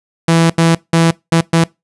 sawtooth tone bursts at uneven times, 165.6 Hz, E3, 8 cents sharp, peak -4 dBFS, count 5, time 0.28-0.5 / 0.58-0.75 / 0.93-1.11 / 1.32-1.41 / 1.53-1.64 s, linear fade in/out 5 ms, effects noise-tail reverb RT60 0.2 s tail -22 dB re dry + resampled to 24000 Hz

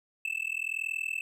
triangle tone with amplitude modulation, 2637 Hz, E7, in tune, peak -25 dBFS, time 0.25-1.21 s, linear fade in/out 2 ms, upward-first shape sine, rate 40.9 Hz, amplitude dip 100%, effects none

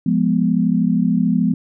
sine chord, F diminished, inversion none, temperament equal, 174.61 / 207.7 / 246.9 Hz, F3 / Ab3 / Cb4, 0 / 0 / 0 cents, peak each -18 dBFS, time 0.06-1.54 s, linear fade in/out 5 ms, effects none

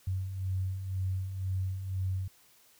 sine beating tone pair, 92.5 / 94.5 Hz, F#2 / F#2, 0 / +37 cents, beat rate 2 Hz, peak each -39 / -31 dBFS, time 0.07-2.28 s, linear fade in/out 5 ms, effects white hiss -62 dBFS RMS until 2.79 s

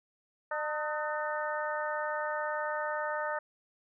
harmonic tone with a mistuned harmonic, 301.5 Hz, D4, 46 cents sharp, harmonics 2 / 3 / 4 / 5 / 6, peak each -35 / -37 / -38 / -39 / -40 dBFS, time 0.51-3.39 s, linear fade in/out 5 ms, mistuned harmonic 4, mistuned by +66 cents, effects none

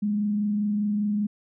sine tone with frequency modulation, 207.7 Hz, G#3, in tune, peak -22 dBFS, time 0.02-1.27 s, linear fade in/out 10 ms, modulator 25 Hz, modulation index 0.23, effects none

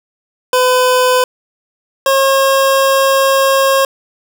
25% pulse tone pair in turn, 505 / 540.8 Hz, B4 / C#5, +39 / -43 cents, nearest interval minor second, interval 118 cents, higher second, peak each -5 dBFS, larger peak neither, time 0.53-1.24 / 2.06-3.85 s, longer second, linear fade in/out 2 ms, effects none

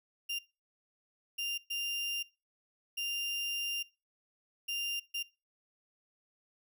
35% pulse tone bursts at uneven times, 2794 Hz, F7, in tune, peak -32 dBFS, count 6, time 0.29-0.39 / 1.38-1.58 / 1.7-2.23 / 2.97-3.83 / 4.68-5 / 5.14-5.23 s, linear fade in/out 10 ms, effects noise-tail reverb RT60 0.3 s tail -22 dB re dry

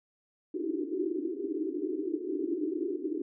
pink band-pass noise, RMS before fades -33 dBFS, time 0.54-3.22 s, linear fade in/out 5 ms, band 290 to 400 Hz, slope 96 dB/octave, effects none

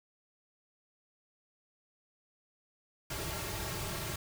pink noise with comb filter, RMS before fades -38 dBFS, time 3.1-4.16 s, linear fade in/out 5 ms, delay 4 ms, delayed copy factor -0.75, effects none

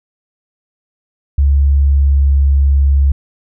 sine tone with pitch glide, 70 to 69.4 Hz, C#2 to C#2, +18 to +3 cents, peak -7 dBFS, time 1.38-3.12 s, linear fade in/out 5 ms, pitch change -15 cents, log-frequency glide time 1.81-2.26 s, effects none

